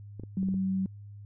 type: clicks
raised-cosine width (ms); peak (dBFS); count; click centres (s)
3; -28; 5; 0.197 / 0.236 / 0.43 / 0.487 / 0.542
type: tone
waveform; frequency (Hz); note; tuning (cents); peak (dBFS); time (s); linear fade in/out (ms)
sine; 190.4; F#3; +50; -26; 0.37-0.86; 2
effects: added 102 Hz sine -43 dBFS peak until 1.25 s